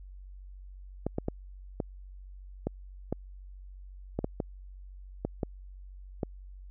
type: clicks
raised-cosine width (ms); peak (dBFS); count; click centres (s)
2; -16; 12; 1.066 / 1.184 / 1.284 / 1.802 / 2.67 / 3.126 / 4.19 / 4.244 / 4.402 / 5.25 / 5.432 / 6.232
effects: added 47 Hz sine -44 dBFS peak until 6.7 s